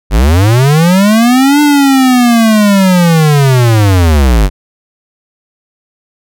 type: linear two-way sweep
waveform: square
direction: up then down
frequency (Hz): 44.84 to 297.2 to 44.84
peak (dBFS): -5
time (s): 0.1-4.5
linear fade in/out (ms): 50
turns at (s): 1.61
effects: none